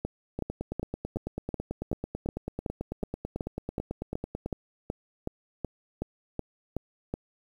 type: two click trains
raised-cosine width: 2 ms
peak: -19 / -17 dBFS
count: 38 / 20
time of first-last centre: 0.39-4.46 / 0.05-7.14 s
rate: 9.09 / 2.68 Hz
effects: 9-bit